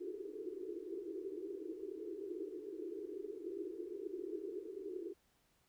white band-pass noise, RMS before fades -45 dBFS, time 0-5.14 s, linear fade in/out 20 ms, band 320 to 430 Hz, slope 96 dB/octave, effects pink hiss -75 dBFS RMS until 5.68 s

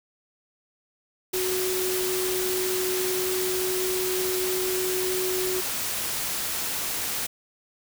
sine tone in noise, 370 Hz, F#4, in tune, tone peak -26 dBFS, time 1.33-5.61 s, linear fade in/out 10 ms, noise white, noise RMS -29 dBFS, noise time 1.33-7.27 s, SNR 0 dB, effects none

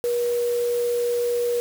sine tone in noise, 480 Hz, B4, 49 cents flat, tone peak -20 dBFS, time 0.04-1.6 s, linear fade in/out 0 ms, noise white, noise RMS -38 dBFS, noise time 0.04-1.6 s, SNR +15 dB, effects none

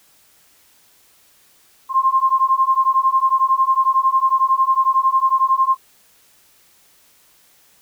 sine beating tone pair, 1054 / 1065 Hz, C6 / C6, +12 / +30 cents, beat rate 11 Hz, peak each -16 dBFS, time 1.89-5.77 s, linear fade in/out 50 ms, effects white hiss -54 dBFS RMS until 7.81 s

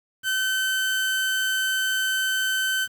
30% pulse tone, 1534 Hz, G6, 38 cents flat, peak -19 dBFS, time 0.23-2.88 s, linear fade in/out 50 ms, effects 8-bit

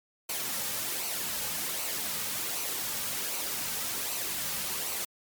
white noise with flanger, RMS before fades -33 dBFS, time 0.29-5.05 s, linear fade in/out 5 ms, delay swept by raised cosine 0.57 to 2.97 ms, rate 1.3 Hz, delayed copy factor -0.5, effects MP3 96 kbps

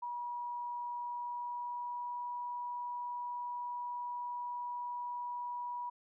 sine tone with pitch glide, 965 to 971.7 Hz, B5 to B5, -40 to -28 cents, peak -37 dBFS, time 0.02-5.9 s, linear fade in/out 10 ms, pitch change +12 cents, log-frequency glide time 0.98-2.26 s, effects none

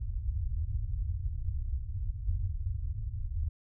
white low-pass noise, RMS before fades -33 dBFS, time 0-3.49 s, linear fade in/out 10 ms, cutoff 100 Hz, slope 48 dB/octave, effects none

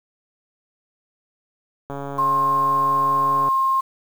click train, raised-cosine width 1 ms, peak -17 dBFS, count 223, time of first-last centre 1.9-3.486 s, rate 140 Hz
sine tone, 1065 Hz, C6, 30 cents sharp, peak -16 dBFS, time 2.18-3.81 s, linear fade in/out 10 ms
effects 7-bit

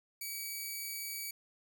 5% pulse tone, 2282 Hz, C#7, 50 cents sharp, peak -29 dBFS, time 0.21-1.31 s, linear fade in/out 5 ms, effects none

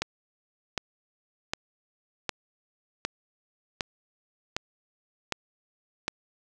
click train, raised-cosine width 0.2 ms, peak -10 dBFS, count 9, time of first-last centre 0.02-6.081 s, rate 1.32 Hz, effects none

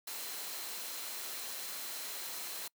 sine tone in noise, 4104 Hz, C8, 34 cents flat, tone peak -51 dBFS, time 0.07-2.68 s, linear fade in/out 5 ms, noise white, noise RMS -42 dBFS, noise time 0.07-2.68 s, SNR -12 dB, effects noise-tail reverb RT60 0.1 s tail -26 dB re dry + high-pass 300 Hz 12 dB/octave

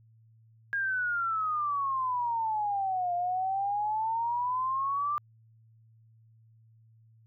sine exponential two-way sweep, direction down then up, 1634 to 698.5 to 1193 Hz, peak -27 dBFS, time 0.73-5.18 s, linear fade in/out 0 ms, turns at 3.14 s, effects added 112 Hz sine -57 dBFS peak until 7.26 s

